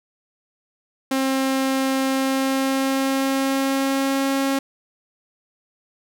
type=tone with pitch glide; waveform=sawtooth; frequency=266.6 to 272.2 Hz; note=C4 to C#4; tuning=+33 to -31 cents; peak=-15 dBFS; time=1.11-4.59 s; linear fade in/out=5 ms; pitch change=+36 cents; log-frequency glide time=2.07-4.27 s; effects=none